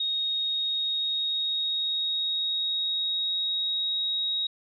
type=tone with pitch glide; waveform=sine; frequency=3739 to 3789 Hz; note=A#7 to A#7; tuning=+4 to +27 cents; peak=-25 dBFS; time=0-4.47 s; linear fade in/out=5 ms; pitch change=+23 cents; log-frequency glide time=0.32-4 s; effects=none